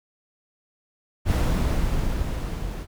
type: noise with level ramp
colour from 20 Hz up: brown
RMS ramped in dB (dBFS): -19 to -31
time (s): 1.25-2.87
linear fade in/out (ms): 50
effects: none